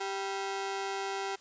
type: ring-modulated tone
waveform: sawtooth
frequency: 586 Hz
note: D5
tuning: 4 cents flat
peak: -26 dBFS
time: 0-1.36 s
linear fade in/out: 10 ms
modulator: 194 Hz
effects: white hiss -58 dBFS RMS until 1.4 s + resampled to 16000 Hz